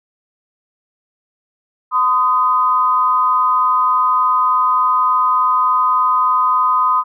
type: tone pair together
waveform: sine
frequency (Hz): 1021.1 / 1244.5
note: C6 / D#6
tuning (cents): -43 / 0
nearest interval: minor third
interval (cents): 343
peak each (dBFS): -14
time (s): 1.91-7.04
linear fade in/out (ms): 50
effects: none